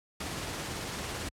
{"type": "noise with tremolo", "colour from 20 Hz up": "pink", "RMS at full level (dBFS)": -35, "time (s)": [0.2, 1.29], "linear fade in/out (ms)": 5, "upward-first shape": "triangle", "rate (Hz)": 18, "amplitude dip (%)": 25, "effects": ["high-pass 60 Hz 12 dB/octave", "low-pass 10000 Hz 12 dB/octave"]}